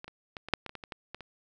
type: clicks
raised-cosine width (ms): 0.3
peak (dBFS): -26 / -28 / -23 / -25 / -6 / -22 / -26 / -24 / -26 / -22 / -23 / -28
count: 12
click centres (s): 0.044 / 0.08 / 0.368 / 0.486 / 0.537 / 0.663 / 0.694 / 0.753 / 0.838 / 0.922 / 1.146 / 1.207
effects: none